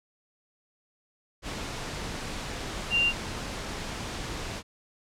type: tone in noise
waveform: sine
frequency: 2782 Hz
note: F7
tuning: 7 cents flat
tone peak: -21 dBFS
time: 2.9-3.13 s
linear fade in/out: 50 ms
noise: pink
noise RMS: -35 dBFS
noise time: 1.42-4.63 s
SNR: +11 dB
effects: low-pass 7000 Hz 12 dB/octave